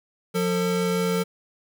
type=tone pair together; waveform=square; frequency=178.34 / 449.4 Hz; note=F3 / A4; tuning=+37 / +37 cents; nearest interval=octave + major third; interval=1600 cents; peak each=-25 dBFS; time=0.34-1.24 s; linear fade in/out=20 ms; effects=none